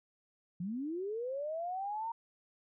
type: linear sweep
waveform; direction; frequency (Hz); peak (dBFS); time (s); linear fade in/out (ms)
sine; up; 165.6 to 932.3; -35; 0.6-2.12; 5
effects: none